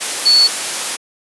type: tone in noise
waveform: sine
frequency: 4435 Hz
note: C#8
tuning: in tune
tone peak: -7 dBFS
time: 0.25-0.48 s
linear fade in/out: 20 ms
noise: white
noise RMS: -20 dBFS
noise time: 0-0.97 s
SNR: +10 dB
effects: high-pass 300 Hz 12 dB/octave + resampled to 24000 Hz